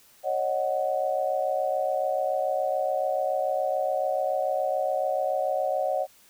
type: tone cluster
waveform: sine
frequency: 551 / 618 / 742 Hz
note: C#5 / D#5 / F#5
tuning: -11 / -12 / +5 cents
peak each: -28 dBFS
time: 0.23-6.07 s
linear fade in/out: 50 ms
effects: white hiss -57 dBFS RMS until 6.29 s